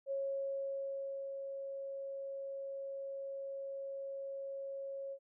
sine tone with ADSR envelope, 548 Hz, C#5, 20 cents flat, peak -34 dBFS, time 0.06-5.19 s, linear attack 51 ms, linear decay 1200 ms, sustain -6 dB, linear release 68 ms, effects none

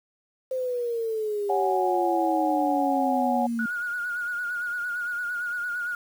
sine exponential sweep, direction down, 523.3 to 225.3 Hz, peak -25 dBFS, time 0.51-3.66 s, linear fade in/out 5 ms
sine chord, C# suspended fourth, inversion none, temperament equal, 554.4 / 740 / 830.6 Hz, C#5 / F#5 / G#5, 0 / 0 / 0 cents, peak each -29 / -25 / -28 dBFS, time 1.49-3.47 s, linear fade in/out 10 ms
sine tone with vibrato, 1441 Hz, F#6, 46 cents flat, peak -27 dBFS, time 3.59-5.95 s, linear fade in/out 2 ms, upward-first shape triangle, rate 8.8 Hz, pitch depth 51 cents each way
effects 8-bit

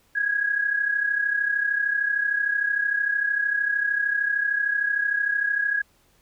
sine tone pair together, 1628 / 1661.2 Hz, G#6 / G#6, -35 / 0 cents, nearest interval unison, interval 35 cents, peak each -27 / -22 dBFS, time 0.15-5.82 s, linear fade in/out 10 ms, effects pink hiss -62 dBFS RMS until 6.21 s

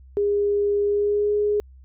sine tone with pitch glide, 408 to 415.6 Hz, G#4 to G#4, -31 to +1 cents, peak -18 dBFS, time 0.17-1.6 s, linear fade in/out 0 ms, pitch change +32 cents, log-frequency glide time 0.83-1.34 s, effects added 65 Hz sine -44 dBFS peak until 1.84 s

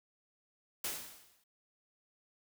white noise with exponential decay, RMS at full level -35 dBFS, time 0.84-1.44 s, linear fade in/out 5 ms, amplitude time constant 130 ms, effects none

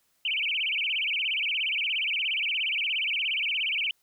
sine tone with vibrato, 2648 Hz, E7, 7 cents sharp, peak -25 dBFS, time 0.25-3.91 s, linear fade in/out 2 ms, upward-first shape sine, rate 17 Hz, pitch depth 290 cents each way, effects white hiss -70 dBFS RMS until 4.02 s

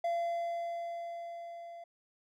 triangle tone with level ramp, 683 Hz, F5, 39 cents flat, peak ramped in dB -27 to -43 dBFS, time 0.04-1.84 s, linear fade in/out 5 ms, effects none

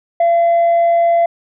sine tone, 681 Hz, F5, 44 cents flat, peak -7 dBFS, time 0.2-1.26 s, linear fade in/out 5 ms, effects tanh soft clip ceiling -8 dBFS

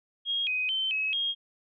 sine tone with pitch steps, 3264 / 2509 / 3089 / 2564 / 3250 Hz, G#7 / D#7 / G7 / E7 / G#7, -31 / +14 / -26 / -49 / -38 cents, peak -26 dBFS, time 0.25-1.35 s, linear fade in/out 50 ms, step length 220 ms, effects none

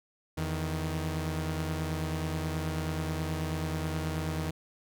sawtooth tone pair together, 83.06 / 156.8 Hz, E2 / D#3, +14 / +14 cents, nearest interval major seventh, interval 1100 cents, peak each -30 / -29 dBFS, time 0.37-4.51 s, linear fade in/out 10 ms, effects none

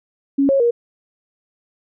sine tone with pitch steps, 277.1 / 547 / 473.2 Hz, C#4 / C#5 / A#4, -1 / -23 / +26 cents, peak -12 dBFS, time 0.38-0.71 s, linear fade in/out 10 ms, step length 110 ms, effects none

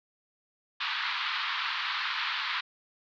pink band-pass noise, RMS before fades -32 dBFS, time 0.8-2.61 s, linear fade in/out 10 ms, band 1000 to 4300 Hz, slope 48 dB/octave, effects none

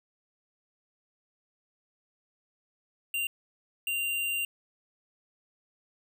square tone bursts at uneven times, 2779 Hz, F7, 9 cents flat, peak -29 dBFS, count 2, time 3.14-3.27 / 3.87-4.45 s, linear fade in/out 2 ms, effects none

